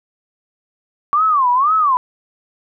sine tone with vibrato, 1123 Hz, C#6, 22 cents sharp, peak -11 dBFS, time 1.13-1.97 s, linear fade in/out 0 ms, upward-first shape sine, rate 2 Hz, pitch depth 250 cents each way, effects none

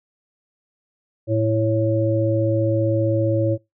harmonic tone, 110.6 Hz, A2, 9 cents sharp, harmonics 1 / 3 / 5, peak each -20 / -22 / -21 dBFS, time 1.27-3.58 s, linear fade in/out 50 ms, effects noise-tail reverb RT60 0.2 s tail -23 dB re dry

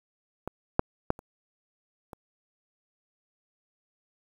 clicks, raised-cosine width 1 ms, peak -19 / -6 / -9 / -30 / -27 dBFS, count 5, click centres 0.476 / 0.794 / 1.104 / 1.191 / 2.132 s, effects 8-bit

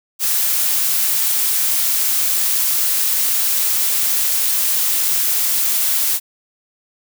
blue noise, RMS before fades -17 dBFS, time 0.19-6.2 s, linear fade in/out 50 ms, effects none

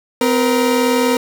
30% pulse tone pair together, 255.3 / 470.7 Hz, C4 / A#4, -42 / +17 cents, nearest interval major seventh, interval 1059 cents, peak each -13 dBFS, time 0.21-1.17 s, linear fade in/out 2 ms, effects none

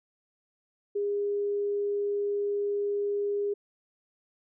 sine tone, 407.3 Hz, G#4, 34 cents flat, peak -26 dBFS, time 0.95-3.54 s, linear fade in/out 10 ms, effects none

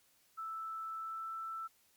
sine tone with pitch glide, 1318.5 to 1326.9 Hz, E6 to E6, 0 to +11 cents, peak -39 dBFS, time 0.37-1.68 s, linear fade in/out 20 ms, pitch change +11 cents, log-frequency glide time 0.94-1.32 s, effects white hiss -70 dBFS RMS until 1.96 s + MP3 96 kbps

